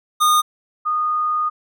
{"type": "tone pair in turn", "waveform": ["square", "sine"], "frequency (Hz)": [1226, 1230.6], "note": ["D#6", "D#6"], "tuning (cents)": [-26, -19], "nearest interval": "unison", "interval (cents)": 7, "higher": "second", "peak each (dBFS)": [-13, -17], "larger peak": "first", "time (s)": [[0.2, 0.42], [0.85, 1.5]], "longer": "second", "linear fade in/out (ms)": 20, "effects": []}